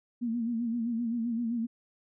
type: tone with vibrato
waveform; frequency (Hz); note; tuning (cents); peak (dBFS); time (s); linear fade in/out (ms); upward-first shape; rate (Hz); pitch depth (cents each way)
sine; 233.1; A#3; 0; -28; 0.21-1.67; 20; sine; 7.7; 70
effects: none